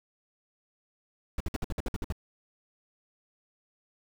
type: noise bursts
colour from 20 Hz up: brown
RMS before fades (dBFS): -30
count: 10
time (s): 1.38-2.124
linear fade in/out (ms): 2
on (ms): 24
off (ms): 56
effects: none